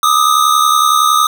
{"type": "tone pair together", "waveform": "square", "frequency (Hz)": [1200, 1270.8], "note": ["D6", "D#6"], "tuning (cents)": [37, 36], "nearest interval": "minor second", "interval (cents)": 99, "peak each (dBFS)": -12, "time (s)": [0.03, 1.27], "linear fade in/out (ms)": 2, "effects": []}